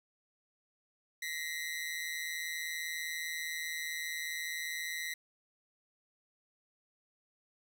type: ring-modulated tone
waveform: sawtooth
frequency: 1975.5 Hz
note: B6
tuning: in tune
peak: -30 dBFS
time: 1.22-5.14 s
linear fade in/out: 5 ms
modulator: 80.2 Hz
effects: none